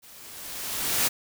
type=noise with level ramp; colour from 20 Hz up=white; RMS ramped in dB=-50 to -22 dBFS; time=0.02-1.09 s; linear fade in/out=20 ms; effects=none

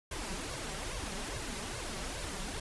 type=noise with flanger; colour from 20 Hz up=pink; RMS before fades=-39 dBFS; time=0.11-2.6 s; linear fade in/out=5 ms; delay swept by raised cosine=1.8 to 5.3 ms; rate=2.4 Hz; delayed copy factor=+0.75; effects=resampled to 24000 Hz

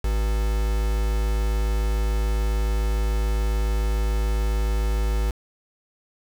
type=tone with quantisation; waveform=triangle; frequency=53.5 Hz; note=A1; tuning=48 cents flat; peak=-18 dBFS; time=0.04-5.31 s; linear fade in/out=5 ms; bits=5; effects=none

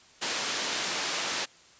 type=band-pass noise; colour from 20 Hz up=white; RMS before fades=-31 dBFS; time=0.21-1.46 s; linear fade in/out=20 ms; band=230 to 6000 Hz; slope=12 dB/octave; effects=white hiss -56 dBFS RMS until 1.79 s + resampled to 16000 Hz

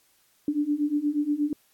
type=beating tone pair; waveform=sine; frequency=289.3 / 297.7 Hz; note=D4 / D4; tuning=-26 / +24 cents; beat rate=8.4 Hz; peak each=-27 / -25 dBFS; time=0.48-1.53 s; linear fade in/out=2 ms; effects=white hiss -64 dBFS RMS until 1.73 s + AAC 64 kbps

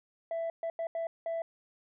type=tone bursts at uneven times; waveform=sine; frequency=663 Hz; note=E5; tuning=10 cents sharp; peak=-29 dBFS; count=5; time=0.31-0.5 / 0.63-0.7 / 0.79-0.87 / 0.95-1.07 / 1.26-1.42 s; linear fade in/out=2 ms; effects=tanh soft clip ceiling -30 dBFS

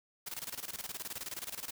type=noise with tremolo; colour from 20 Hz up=white; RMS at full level=-40 dBFS; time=0.26-1.71 s; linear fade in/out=10 ms; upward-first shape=square; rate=19 Hz; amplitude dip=80%; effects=none

